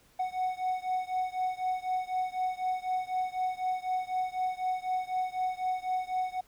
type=beating tone pair; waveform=triangle; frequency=739 / 743 Hz; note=F#5 / F#5; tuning=-2 / +7 cents; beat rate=4 Hz; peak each=-30 / -31 dBFS; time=0.19-6.41 s; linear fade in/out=10 ms; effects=pink hiss -63 dBFS RMS until 6.47 s